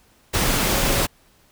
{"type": "tone in noise", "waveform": "sine", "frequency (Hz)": 554.4, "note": "C#5", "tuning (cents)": 0, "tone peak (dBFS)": -29, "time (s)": [0.73, 1.03], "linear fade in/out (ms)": 20, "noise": "pink", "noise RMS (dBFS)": -20, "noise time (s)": [0.33, 1.07], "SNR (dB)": -12, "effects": ["pink hiss -57 dBFS RMS until 1.51 s"]}